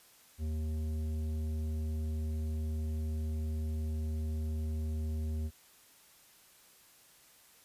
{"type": "tone with tanh clipping", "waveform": "triangle", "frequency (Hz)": 77.78, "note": "D#2", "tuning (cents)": 0, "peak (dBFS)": -34, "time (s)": [0.38, 5.51], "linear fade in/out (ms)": 50, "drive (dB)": 15, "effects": ["white hiss -61 dBFS RMS until 7.64 s", "resampled to 32000 Hz"]}